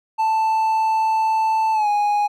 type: tone with pitch glide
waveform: triangle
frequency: 882 to 827.7 Hz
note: A5 to G#5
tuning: +4 to -6 cents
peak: -14 dBFS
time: 0.18-2.28 s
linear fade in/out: 20 ms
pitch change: -110 cents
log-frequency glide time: 1.73-1.88 s
effects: none